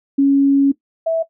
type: tone pair in turn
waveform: sine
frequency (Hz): 277.2 / 654.4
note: C#4 / E5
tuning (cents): 0 / -13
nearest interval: octave + minor third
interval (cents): 1487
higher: second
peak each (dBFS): -9 / -14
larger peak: first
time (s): 0.18-0.72 / 1.06-1.23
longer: first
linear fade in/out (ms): 10
effects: noise-tail reverb RT60 0.1 s tail -17 dB re dry